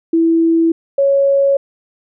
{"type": "tone pair in turn", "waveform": "sine", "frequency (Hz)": [329.6, 554.3], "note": ["E4", "C#5"], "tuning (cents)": [0, 0], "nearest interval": "major sixth", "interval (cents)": 900, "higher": "second", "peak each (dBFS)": -9, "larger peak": "neither", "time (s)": [[0.13, 0.72], [0.98, 1.57]], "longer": "neither", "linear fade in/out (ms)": 5, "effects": []}